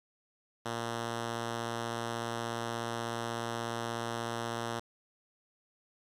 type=tone; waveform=5% pulse; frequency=116.54 Hz; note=A#2; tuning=in tune; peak=-23 dBFS; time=0.65-4.8 s; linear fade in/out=10 ms; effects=low-pass 10000 Hz 12 dB/octave + 9-bit